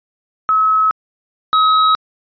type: tone pair in turn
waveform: sine / square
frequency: 1287 / 1275.2 Hz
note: E6 / D#6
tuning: -42 / +42 cents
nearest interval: unison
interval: 16 cents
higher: first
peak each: -10 dBFS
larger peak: neither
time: 0.49-0.91 / 1.53-1.95 s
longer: neither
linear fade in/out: 0 ms
effects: resampled to 11025 Hz